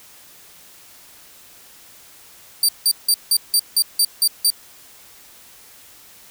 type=tone bursts; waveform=20% pulse; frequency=4654 Hz; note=D8; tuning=17 cents flat; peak=-7 dBFS; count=9; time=2.63-4.503 s; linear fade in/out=2 ms; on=57 ms; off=170 ms; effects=white hiss -46 dBFS RMS until 6.3 s